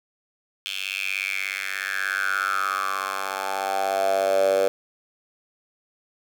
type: tone with high-pass filter sweep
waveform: 10% pulse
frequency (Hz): 96.7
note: G2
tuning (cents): -23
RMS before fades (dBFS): -25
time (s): 0.66-4.68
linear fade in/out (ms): 0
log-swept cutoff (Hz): 3000 to 520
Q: 7.5
effects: none